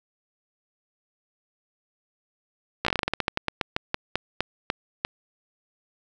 slowing click train, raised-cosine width 0.3 ms, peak -7 dBFS, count 21, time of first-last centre 2.85-5.049 s, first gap 15 ms, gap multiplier 1.18, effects 8-bit

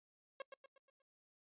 sawtooth tone with echo, 543 Hz, C#5, 36 cents flat, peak -39 dBFS, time 0.4-0.42 s, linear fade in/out 2 ms, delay 120 ms, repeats 5, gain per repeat -7 dB, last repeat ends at 1.02 s, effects noise-tail reverb RT60 0.1 s tail -26 dB re dry + resampled to 8000 Hz

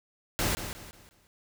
pink noise with echo, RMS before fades -28 dBFS, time 0.39-0.55 s, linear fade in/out 0 ms, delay 180 ms, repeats 4, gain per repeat -9 dB, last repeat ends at 1.27 s, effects none

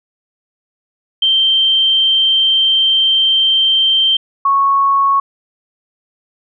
sine tone pair in turn, 3136 / 1104.6 Hz, G7 / C#6, 0 / -6 cents, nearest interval octave + tritone, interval 1806 cents, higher first, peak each -9 dBFS, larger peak neither, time 1.22-4.17 / 4.45-5.2 s, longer first, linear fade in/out 5 ms, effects none

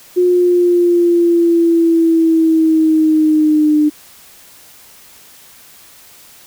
sine linear sweep, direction down, 360 to 299.8 Hz, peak -8 dBFS, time 0.16-3.9 s, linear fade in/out 20 ms, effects white hiss -42 dBFS RMS until 6.46 s

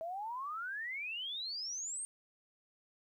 sine exponential sweep, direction up, 639 to 8870 Hz, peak -38 dBFS, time 0.01-2.05 s, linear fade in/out 0 ms, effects 12-bit

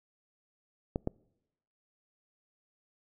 clicks, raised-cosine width 2 ms, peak -17 dBFS, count 2, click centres 0.959 / 1.074 s, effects noise-tail reverb RT60 0.9 s tail -26 dB re dry

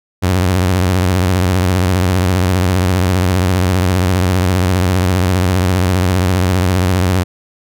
sawtooth tone with vibrato, 91.7 Hz, F#2, 15 cents flat, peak -7 dBFS, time 0.22-7.24 s, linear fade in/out 20 ms, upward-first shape sine, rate 15 Hz, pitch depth 100 cents each way, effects none

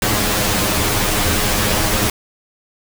pink noise with comb filter, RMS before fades -17 dBFS, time 0.02-2.1 s, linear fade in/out 2 ms, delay 9.7 ms, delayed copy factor +1, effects none

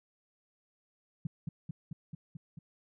sine tone with echo, 156.6 Hz, D#3, 11 cents sharp, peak -30 dBFS, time 1.25-1.27 s, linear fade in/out 5 ms, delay 220 ms, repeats 6, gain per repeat -2 dB, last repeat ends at 2.59 s, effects none

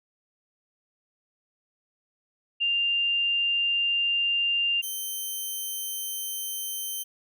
sine / 5% pulse tone pair in turn, 2794 / 3100 Hz, F7 / G7, 0 / -20 cents, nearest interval major second, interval 180 cents, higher second, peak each -22 dBFS, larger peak neither, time 2.6-4.82 / 4.82-7.04 s, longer neither, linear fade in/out 20 ms, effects none

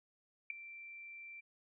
sine tone with ADSR envelope, 2349 Hz, D7, in tune, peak -32 dBFS, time 0.5-1.41 s, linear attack 3 ms, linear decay 7 ms, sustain -16 dB, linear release 15 ms, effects none

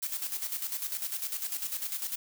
blue noise with tremolo, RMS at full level -33 dBFS, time 0.02-2.16 s, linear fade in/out 10 ms, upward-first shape square, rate 10 Hz, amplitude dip 60%, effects none

